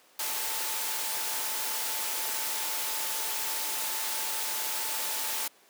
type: tone in noise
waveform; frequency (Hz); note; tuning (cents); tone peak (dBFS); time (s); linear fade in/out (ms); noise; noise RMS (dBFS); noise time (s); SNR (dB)
sine; 880; A5; 0; -43; 0.19-5.48; 5; white; -32; 0.19-5.48; -14
effects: pink hiss -59 dBFS RMS until 5.69 s + high-pass 400 Hz 12 dB/octave